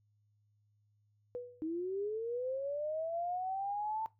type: tone with exponential decay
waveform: sine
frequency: 490 Hz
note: B4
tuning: 14 cents flat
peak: -35 dBFS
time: 1.35-1.73 s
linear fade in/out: 0 ms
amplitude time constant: 81 ms
type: linear sweep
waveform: sine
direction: up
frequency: 310 to 892 Hz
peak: -34 dBFS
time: 1.62-4.06 s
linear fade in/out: 0 ms
effects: noise-tail reverb RT60 0.2 s tail -18 dB re dry + added 104 Hz sine -70 dBFS peak until 4.19 s